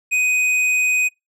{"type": "tone with hard clipping", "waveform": "sine", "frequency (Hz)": 2500, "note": "D#7", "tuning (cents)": 8, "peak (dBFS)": -17, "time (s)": [0.11, 1.09], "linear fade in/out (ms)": 20, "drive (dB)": 9, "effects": ["noise-tail reverb RT60 0.2 s tail -26 dB re dry", "low-pass 12000 Hz 12 dB/octave"]}